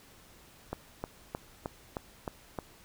click train, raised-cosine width 1 ms, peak -20 dBFS, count 7, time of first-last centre 0.73-2.588 s, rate 3.23 Hz, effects pink hiss -57 dBFS RMS until 2.84 s

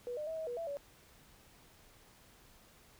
sine tone with pitch steps, 487.3 / 604 / 644 / 638 / 483.7 / 667 / 568 Hz, B4 / D5 / E5 / D#5 / B4 / E5 / C#5, -23 / +48 / -41 / +43 / -36 / +20 / +42 cents, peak -37 dBFS, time 0.07-0.77 s, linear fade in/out 0 ms, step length 100 ms, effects pink hiss -62 dBFS RMS until 2.99 s

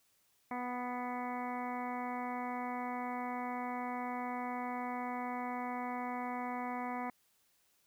harmonic tone with a mistuned harmonic, 246.9 Hz, B3, in tune, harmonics 1 / 2 / 3 / 4 / 5 / 6 / 7 / 8 / 9, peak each -41 / -48 / -41 / -43 / -48 / -58 / -54 / -50 / -51 dBFS, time 0.51-7.1 s, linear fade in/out 2 ms, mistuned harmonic 8, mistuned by +19 cents, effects white hiss -73 dBFS RMS until 7.86 s

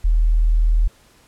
sine tone, 39.99 Hz, D#1, 48 cents sharp, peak -12 dBFS, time 0.04-0.88 s, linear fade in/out 10 ms, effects pink hiss -53 dBFS RMS until 1.27 s + low-pass 12000 Hz 12 dB/octave

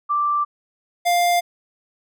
sine / square tone pair in turn, 1174.7 / 700.5 Hz, D6 / F5, 0 / +5 cents, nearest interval major sixth, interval 895 cents, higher first, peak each -17 / -16 dBFS, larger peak second, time 0.09-0.45 / 1.05-1.41 s, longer neither, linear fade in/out 20 ms, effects none

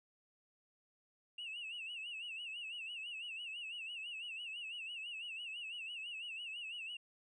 triangle tone with vibrato, 2749 Hz, F7, 28 cents flat, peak -40 dBFS, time 1.38-6.97 s, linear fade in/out 5 ms, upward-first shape sine, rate 6 Hz, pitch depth 120 cents each way, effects tanh soft clip ceiling -39 dBFS + resampled to 24000 Hz

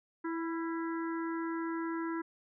harmonic tone with a mistuned harmonic, 329.6 Hz, E4, in tune, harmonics 1 / 3 / 4 / 5 / 6, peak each -34 / -42 / -45 / -46 / -51 dBFS, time 0.24-2.22 s, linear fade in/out 10 ms, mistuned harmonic 4, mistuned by +36 cents, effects none

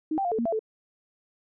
sine tone with pitch steps, 312.2 / 782 / 703 / 440.2 / 233.6 / 670 / 437.6 Hz, D#4 / G5 / F5 / A4 / A#3 / E5 / A4, +6 / -4 / +11 / +1 / +4 / +28 / -9 cents, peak -24 dBFS, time 0.11-0.593 s, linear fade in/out 5 ms, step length 69 ms, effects none

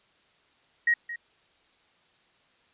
sine tone with echo, 1888 Hz, A#6, 22 cents sharp, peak -19 dBFS, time 0.87-0.94 s, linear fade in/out 5 ms, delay 220 ms, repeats 1, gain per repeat -14 dB, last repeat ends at 1.16 s, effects white hiss -64 dBFS RMS until 2.73 s + resampled to 8000 Hz

